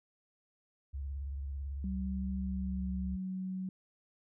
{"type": "tone with vibrato", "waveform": "sine", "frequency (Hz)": 69.3, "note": "C#2", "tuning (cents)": 0, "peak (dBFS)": -36, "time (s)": [0.93, 3.17], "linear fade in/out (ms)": 20, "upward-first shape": "sine", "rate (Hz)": 18, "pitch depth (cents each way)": 99}
{"type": "tone with pitch glide", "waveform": "sine", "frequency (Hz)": [191.3, 187.15], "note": ["G3", "F#3"], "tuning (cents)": [-42, 20], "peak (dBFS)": -35, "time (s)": [1.84, 3.69], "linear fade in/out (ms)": 2, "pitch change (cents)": -38, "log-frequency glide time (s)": [2.36, 2.88]}
{"effects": []}